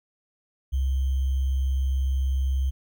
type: tone with sample-and-hold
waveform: sine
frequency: 66.4 Hz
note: C2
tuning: 26 cents sharp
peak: -21 dBFS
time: 0.72-2.71 s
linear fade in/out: 20 ms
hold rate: 3150 Hz
effects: none